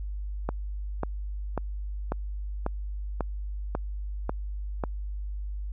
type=click train; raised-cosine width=1 ms; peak=-14 dBFS; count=9; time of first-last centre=0.49-4.838 s; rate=1.84 Hz; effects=added 50 Hz sine -31 dBFS peak until 5.72 s